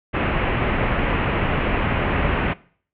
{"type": "low-pass noise", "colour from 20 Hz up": "pink", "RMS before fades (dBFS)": -21, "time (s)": [0.13, 2.54], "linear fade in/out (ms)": 20, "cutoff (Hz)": 2800, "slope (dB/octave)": 48, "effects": ["noise-tail reverb RT60 0.5 s tail -21 dB re dry"]}